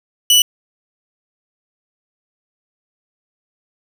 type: tone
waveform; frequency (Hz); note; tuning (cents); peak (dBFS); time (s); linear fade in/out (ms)
sawtooth; 2960; F#7; 0; -5; 0.3-0.42; 2
effects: none

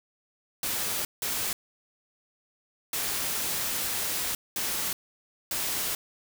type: noise bursts at uneven times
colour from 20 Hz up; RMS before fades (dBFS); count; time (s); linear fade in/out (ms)
white; -30; 5; 0.63-1.05 / 1.22-1.53 / 2.93-4.35 / 4.56-4.93 / 5.51-5.95; 2
effects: none

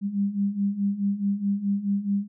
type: beating tone pair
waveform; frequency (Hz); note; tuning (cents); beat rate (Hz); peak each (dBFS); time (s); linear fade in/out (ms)
sine; 197.3 / 202; G3 / G#3; +11 / -48; 4.7; -28 / -24; 0.01-2.28; 50
effects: none

